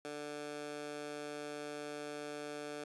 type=tone with high-pass filter; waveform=15% pulse; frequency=147.6 Hz; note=D3; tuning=9 cents sharp; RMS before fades=-44 dBFS; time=0.05-2.84 s; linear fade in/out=0 ms; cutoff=390 Hz; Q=1; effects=resampled to 24000 Hz